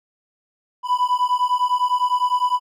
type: beating tone pair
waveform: triangle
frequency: 987.8 / 997.7 Hz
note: B5 / B5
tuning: 0 / +17 cents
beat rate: 9.9 Hz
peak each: -18 dBFS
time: 0.83-2.6 s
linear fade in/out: 50 ms
effects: none